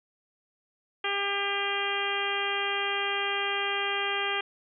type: harmonic tone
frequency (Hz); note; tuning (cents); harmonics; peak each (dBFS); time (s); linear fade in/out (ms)
400; G4; +35; 1 / 2 / 3 / 4 / 5 / 6 / 7 / 8; -35 / -35 / -35 / -35 / -35 / -35 / -35 / -35; 1.04-4.41; 5
effects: none